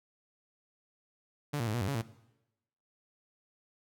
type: tone with pitch steps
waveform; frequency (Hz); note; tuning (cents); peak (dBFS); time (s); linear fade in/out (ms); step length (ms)
sawtooth; 146.3 / 117.1 / 106.7 / 120.9 / 95.8 / 139.8 / 113.6; D3 / A#2 / G#2 / B2 / G2 / C#3 / A#2; -6 / +8 / +47 / -36 / -39 / +15 / -44; -27; 1.53-2.02; 10; 70
effects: noise-tail reverb RT60 0.9 s tail -18 dB re dry